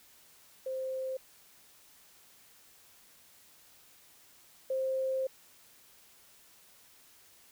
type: tone pair in turn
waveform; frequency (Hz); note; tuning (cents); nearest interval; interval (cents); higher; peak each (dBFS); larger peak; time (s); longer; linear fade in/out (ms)
sine; 523.3 / 526.6; C5 / C5; 0 / +11; unison; 11; second; -33 / -29; second; 0.66-1.17 / 4.7-5.27; second; 5
effects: white hiss -60 dBFS RMS until 7.51 s